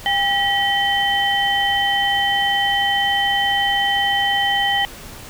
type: tone cluster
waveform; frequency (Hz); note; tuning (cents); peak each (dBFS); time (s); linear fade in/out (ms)
sine; 801 / 1925 / 3079; G5 / B6 / G7; +37 / -45 / -32; -20; 0.06-4.85; 0
effects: pink hiss -37 dBFS RMS until 5.29 s